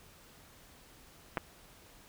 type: clicks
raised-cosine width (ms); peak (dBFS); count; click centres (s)
0.5; -16 / -22; 2; 1.372 / 1.378
effects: pink hiss -58 dBFS RMS until 2.08 s